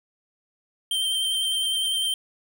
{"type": "tone with vibrato", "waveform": "square", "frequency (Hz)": 3136, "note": "G7", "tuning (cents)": 0, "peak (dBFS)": -23, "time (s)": [0.91, 2.14], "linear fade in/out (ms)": 2, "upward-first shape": "sine", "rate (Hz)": 9.9, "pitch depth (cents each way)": 17, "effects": ["10-bit"]}